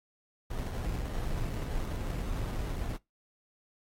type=noise with sample-and-hold; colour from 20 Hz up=brown; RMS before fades=-34 dBFS; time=0.5-2.97 s; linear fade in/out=10 ms; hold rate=2450 Hz; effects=noise-tail reverb RT60 0.2 s tail -22 dB re dry + AAC 48 kbps